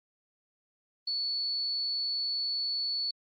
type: tone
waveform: sine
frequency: 4435 Hz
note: C#8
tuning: in tune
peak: -29 dBFS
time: 1.07-3.11 s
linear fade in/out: 5 ms
effects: Opus 32 kbps